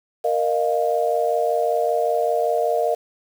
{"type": "chord", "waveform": "sine", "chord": "Bb suspended fourth", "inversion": "none", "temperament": "equal with one note detuned", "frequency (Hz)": [466.2, 613.3, 698.5], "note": ["Bb4", "Eb5", "F5"], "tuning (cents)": [0, -25, 0], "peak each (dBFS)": -22, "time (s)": [0.24, 2.95], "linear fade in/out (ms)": 10, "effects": ["7-bit"]}